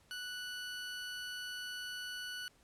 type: tone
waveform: 20% pulse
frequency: 1480 Hz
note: F#6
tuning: in tune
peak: -36 dBFS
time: 0.11-2.48 s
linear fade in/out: 0 ms
effects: pink hiss -68 dBFS RMS until 2.63 s + low-pass 11000 Hz 12 dB/octave